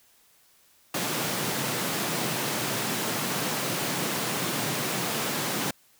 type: high-pass noise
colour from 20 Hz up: pink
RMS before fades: -29 dBFS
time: 0.94-5.71 s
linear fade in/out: 5 ms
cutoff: 120 Hz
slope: 48 dB/octave
effects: white hiss -61 dBFS RMS until 5.99 s